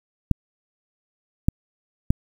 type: clicks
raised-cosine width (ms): 5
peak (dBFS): -4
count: 3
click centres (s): 0.313 / 1.485 / 2.105
effects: 7-bit